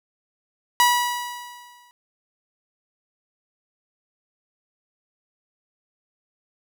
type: tone with exponential decay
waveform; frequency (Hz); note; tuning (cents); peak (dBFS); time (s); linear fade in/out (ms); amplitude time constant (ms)
sawtooth; 972; B5; -28; -9; 0.8-1.91; 0; 240
effects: none